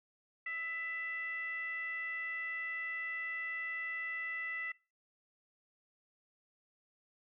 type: tone with frequency modulation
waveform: sine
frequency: 1992 Hz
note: B6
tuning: 14 cents sharp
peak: -37 dBFS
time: 0.46-4.72 s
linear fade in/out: 5 ms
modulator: 677 Hz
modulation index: 0.51
effects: noise-tail reverb RT60 0.3 s tail -22 dB re dry